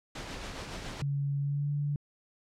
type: noise with tremolo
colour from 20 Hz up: pink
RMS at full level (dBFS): -38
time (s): 0.15-1.02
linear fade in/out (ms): 5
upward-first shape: triangle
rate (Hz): 7.2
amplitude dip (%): 40
type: tone with pitch glide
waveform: sine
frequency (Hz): 141 to 144.96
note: C#3 to D3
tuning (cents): +30 to -22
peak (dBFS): -28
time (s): 1.02-1.96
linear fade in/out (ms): 2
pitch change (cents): +48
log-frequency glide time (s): 1.39-1.7
effects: low-pass 6000 Hz 12 dB/octave